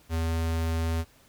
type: tone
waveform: square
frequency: 81.9 Hz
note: E2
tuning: 11 cents flat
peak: -26 dBFS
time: 0.09-1.05 s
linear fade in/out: 50 ms
effects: pink hiss -59 dBFS RMS until 1.28 s